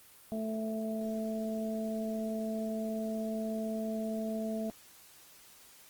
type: harmonic tone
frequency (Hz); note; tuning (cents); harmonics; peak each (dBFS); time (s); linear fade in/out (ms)
220; A3; 0; 1 / 2 / 3; -34 / -42 / -38; 0.32-4.7; 0
effects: white hiss -57 dBFS RMS until 5.89 s + Opus 24 kbps